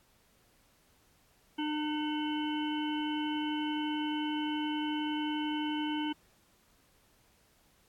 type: harmonic tone with a mistuned harmonic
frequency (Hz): 301.9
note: D4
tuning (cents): +48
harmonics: 1 / 3 / 5 / 7 / 9 / 10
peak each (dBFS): -32 / -39 / -45 / -48 / -49 / -41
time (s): 1.58-6.13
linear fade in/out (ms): 10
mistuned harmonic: 7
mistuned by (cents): +60
effects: pink hiss -67 dBFS RMS until 7.88 s + AAC 64 kbps